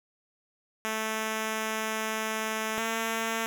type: tone pair in turn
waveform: 5% pulse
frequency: 219.2 / 225.6 Hz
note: A3 / A3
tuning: -6 / +44 cents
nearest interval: unison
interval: 50 cents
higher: second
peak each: -18 / -17 dBFS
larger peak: second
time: 0.85-2.78 / 2.78-3.46 s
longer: first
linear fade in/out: 0 ms
effects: none